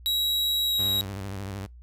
45% pulse tone with pitch glide, 3862 to 3833 Hz, B7 to A#7, -39 to +47 cents, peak -22 dBFS, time 0.06-1.01 s, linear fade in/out 0 ms, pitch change -14 cents, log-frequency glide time 0.65-0.74 s
sawtooth tone with vibrato, 98 Hz, G2, in tune, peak -29 dBFS, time 0.78-1.67 s, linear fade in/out 20 ms, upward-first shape square, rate 13 Hz, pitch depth 66 cents each way
effects noise-tail reverb RT60 0.2 s tail -25 dB re dry + added 60 Hz sine -44 dBFS peak until 1.82 s

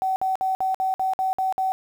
sine tone bursts, 759 Hz, F#5, 44 cents sharp, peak -20 dBFS, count 9, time 0.02-1.72 s, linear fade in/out 0 ms, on 140 ms, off 55 ms, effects 8-bit

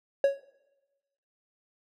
triangle tone with exponential decay, 554.4 Hz, C#5, in tune, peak -14 dBFS, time 0.24-0.44 s, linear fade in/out 2 ms, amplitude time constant 42 ms, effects noise-tail reverb RT60 1.0 s tail -19 dB re dry

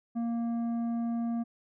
sine tone with tanh clipping, 233.1 Hz, A#3, in tune, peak -30 dBFS, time 0.15-1.44 s, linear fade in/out 20 ms, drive 8 dB, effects none

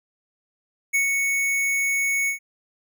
square tone with ADSR envelope, 2217 Hz, C#7, in tune, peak -18 dBFS, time 0.93-2.39 s, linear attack 19 ms, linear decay 110 ms, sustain -3 dB, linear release 110 ms, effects none

